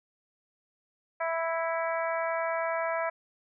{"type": "harmonic tone with a mistuned harmonic", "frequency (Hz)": 329.6, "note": "E4", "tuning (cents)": 0, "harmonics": [2, 3, 4, 5, 6, 7], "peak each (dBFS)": [-30, -34, -36, -38, -40, -41], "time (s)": [1.2, 3.1], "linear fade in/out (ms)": 10, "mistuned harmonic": 7, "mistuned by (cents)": -17, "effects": []}